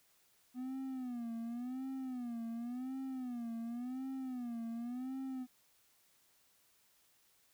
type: tone with vibrato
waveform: triangle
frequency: 246.9 Hz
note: B3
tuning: in tune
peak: -37 dBFS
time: 0.54-5.47 s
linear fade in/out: 50 ms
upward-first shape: sine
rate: 0.91 Hz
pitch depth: 130 cents each way
effects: white hiss -71 dBFS RMS until 7.53 s